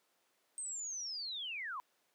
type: linear sweep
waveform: sine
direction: down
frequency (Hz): 8470 to 950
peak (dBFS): -39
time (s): 0.58-1.8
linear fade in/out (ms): 0
effects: pink hiss -75 dBFS RMS until 2.14 s + high-pass 400 Hz 12 dB/octave